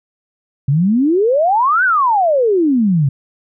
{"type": "exponential two-way sweep", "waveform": "sine", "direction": "up then down", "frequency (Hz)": [130.81, 1568, 130.81], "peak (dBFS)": -10, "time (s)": [0.68, 3.09], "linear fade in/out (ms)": 5, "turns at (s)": 1.84, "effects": []}